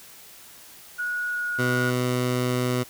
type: tone with pitch glide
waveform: sine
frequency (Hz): 1457 to 1446.9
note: F#6 to F#6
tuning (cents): -27 to -39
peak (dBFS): -25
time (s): 0.98-1.91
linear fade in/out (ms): 20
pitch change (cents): -12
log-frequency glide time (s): 1.29-1.52
type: tone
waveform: 15% pulse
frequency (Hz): 124.9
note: B2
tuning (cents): +20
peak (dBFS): -16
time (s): 1.58-2.84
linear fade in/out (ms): 20
effects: white hiss -47 dBFS RMS until 2.89 s